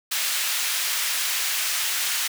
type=high-pass noise; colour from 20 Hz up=pink; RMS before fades=-25 dBFS; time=0.11-2.28 s; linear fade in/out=10 ms; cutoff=2000 Hz; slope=12 dB/octave; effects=none